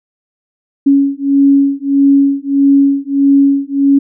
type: beating tone pair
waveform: sine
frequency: 277.2 / 278.8 Hz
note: C#4 / C#4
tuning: 0 / +10 cents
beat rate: 1.6 Hz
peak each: -10 dBFS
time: 0.86-3.99 s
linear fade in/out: 10 ms
effects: none